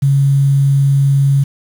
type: tone with quantisation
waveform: sine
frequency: 138.59 Hz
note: C#3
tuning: in tune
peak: -8 dBFS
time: 0.02-1.44 s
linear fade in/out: 10 ms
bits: 6
effects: none